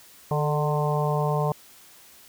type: harmonic tone with a mistuned harmonic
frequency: 149.9 Hz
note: D3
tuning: 36 cents sharp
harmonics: 1 / 3 / 4 / 5 / 6 / 7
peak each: -24 / -29 / -30 / -31 / -32 / -32 dBFS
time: 0.31-1.52 s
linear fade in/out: 2 ms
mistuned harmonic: 3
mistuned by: -36 cents
effects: white hiss -51 dBFS RMS until 2.28 s